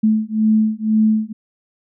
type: beating tone pair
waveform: sine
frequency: 216.3 / 218.3 Hz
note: A3 / A3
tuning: -29 / -13 cents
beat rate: 2 Hz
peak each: -16 / -16 dBFS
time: 0.03-1.33 s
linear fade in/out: 10 ms
effects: none